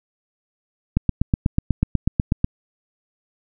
click train, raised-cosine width 5 ms, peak -4 dBFS, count 13, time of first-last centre 0.97-2.444 s, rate 8.14 Hz, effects none

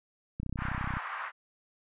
click train, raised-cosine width 5 ms, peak -23 dBFS, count 19, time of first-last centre 0.4-0.97 s, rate 31.6 Hz
white band-pass noise, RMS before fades -38 dBFS, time 0.57-1.32 s, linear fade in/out 50 ms, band 910 to 1700 Hz, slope 24 dB/octave
effects resampled to 8000 Hz

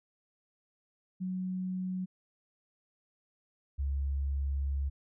sine tone pair in turn, 185 / 69.3 Hz, F#3 / C#2, 0 / 0 cents, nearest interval octave + perfect fourth, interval 1700 cents, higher first, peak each -32 / -29 dBFS, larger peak second, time 1.2-2.06 / 3.78-4.9 s, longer second, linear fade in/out 20 ms, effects none

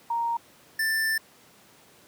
sine / square tone pair in turn, 932.3 / 1773.7 Hz, A#5 / A6, 0 / +13 cents, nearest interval major seventh, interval 1113 cents, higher second, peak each -24 dBFS, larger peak neither, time 0.1-0.37 / 0.79-1.18 s, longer second, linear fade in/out 5 ms, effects pink hiss -55 dBFS RMS until 2.07 s + high-pass 150 Hz 12 dB/octave

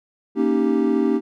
triangle chord, Eb dominant seventh, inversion second, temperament equal, 233.1 / 277.2 / 311.1 / 392 Hz, Bb3 / Db4 / Eb4 / G4, 0 / 0 / 0 / 0 cents, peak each -20 dBFS, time 0.35-1.21 s, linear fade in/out 50 ms, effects none

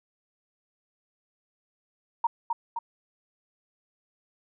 sine tone with echo, 932.3 Hz, A#5, in tune, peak -20 dBFS, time 2.24-2.27 s, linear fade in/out 5 ms, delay 260 ms, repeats 2, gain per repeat -4 dB, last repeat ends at 2.79 s, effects none

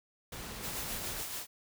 pink noise, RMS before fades -43 dBFS, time 0.32-1.22 s, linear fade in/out 5 ms
white noise with tremolo, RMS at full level -38 dBFS, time 0.61-1.47 s, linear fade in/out 50 ms, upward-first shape triangle, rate 7 Hz, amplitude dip 45%
effects none

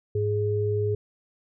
sine tone pair together, 104.08 / 417 Hz, G#2 / G#4, +4 / +7 cents, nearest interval 2 octaves, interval 2403 cents, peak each -25 dBFS, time 0.15-0.95 s, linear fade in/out 5 ms, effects none

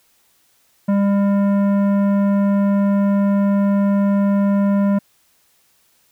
sine tone with tanh clipping, 200 Hz, G3, 35 cents sharp, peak -15 dBFS, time 0.88-4.99 s, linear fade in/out 10 ms, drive 13 dB, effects white hiss -59 dBFS RMS until 6.11 s

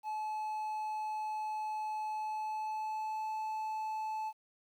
triangle tone with pitch glide, 860 to 869.5 Hz, A5 to A5, -40 to -21 cents, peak -33 dBFS, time 0.03-4.33 s, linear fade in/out 50 ms, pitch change +19 cents, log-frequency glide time 2.1-3.29 s, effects 11-bit

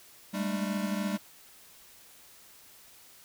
square tone cluster, 197.5 / 211 / 220.8 / 300 Hz, G3 / G#3 / A3 / D4, +13 / +28 / +6 / +37 cents, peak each -32 / -39 / -38 / -40 dBFS, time 0.33-1.18 s, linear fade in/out 20 ms, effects white hiss -55 dBFS RMS until 3.24 s

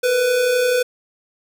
square tone pair together, 466.2 / 498 Hz, A#4 / B4, 0 / +14 cents, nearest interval minor second, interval 114 cents, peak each -27 / -16 dBFS, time 0.03-0.83 s, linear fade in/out 10 ms, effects none

